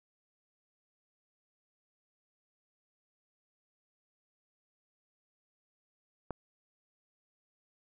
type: click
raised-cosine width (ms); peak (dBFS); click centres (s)
1; -22; 6.307
effects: none